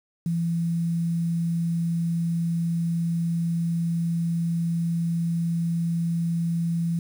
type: tone with quantisation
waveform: sine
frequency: 168.2 Hz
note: E3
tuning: 35 cents sharp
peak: -22 dBFS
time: 0.26-6.99 s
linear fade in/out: 2 ms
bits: 8
effects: none